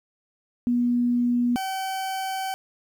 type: tone pair in turn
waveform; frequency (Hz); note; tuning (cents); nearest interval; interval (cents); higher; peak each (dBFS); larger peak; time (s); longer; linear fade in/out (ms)
sine / 40% pulse; 242.3 / 765.7; B3 / G5; -33 / -41; octave + minor sixth; 1992; second; -19 / -26; first; 0.67-1.56 / 1.56-2.54; second; 0
effects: 10-bit